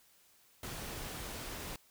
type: noise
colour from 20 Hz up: pink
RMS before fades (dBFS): -43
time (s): 0.63-1.76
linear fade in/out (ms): 2
effects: white hiss -66 dBFS RMS until 1.9 s